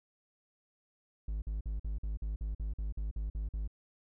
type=tone bursts; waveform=triangle; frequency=52.2 Hz; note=G#1; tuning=10 cents sharp; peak=-31 dBFS; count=13; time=1.28-3.676 s; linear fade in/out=5 ms; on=140 ms; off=48 ms; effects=none